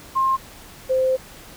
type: tone pair in turn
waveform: sine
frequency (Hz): 1062 / 520.1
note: C6 / C5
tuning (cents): +25 / -10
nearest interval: octave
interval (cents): 1235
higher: first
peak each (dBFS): -16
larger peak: neither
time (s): 0.15-0.37 / 0.89-1.17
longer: second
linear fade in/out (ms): 20
effects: pink hiss -43 dBFS RMS until 1.56 s